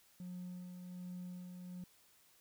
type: tone with tremolo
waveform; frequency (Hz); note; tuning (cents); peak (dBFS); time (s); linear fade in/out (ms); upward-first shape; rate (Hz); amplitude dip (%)
triangle; 180; F#3; -47; -40; 0.2-1.84; 2; sine; 1.3; 45
effects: tanh soft clip ceiling -39 dBFS + white hiss -68 dBFS RMS until 2.4 s